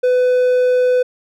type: tone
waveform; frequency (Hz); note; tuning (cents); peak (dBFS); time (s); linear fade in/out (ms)
triangle; 501; B4; +25; -9; 0.03-1.03; 10
effects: none